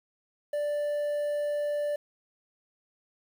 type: tone with quantisation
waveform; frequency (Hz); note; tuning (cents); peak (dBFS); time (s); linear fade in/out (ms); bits
triangle; 587.3; D5; 0; -25; 0.53-1.96; 5; 9
effects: none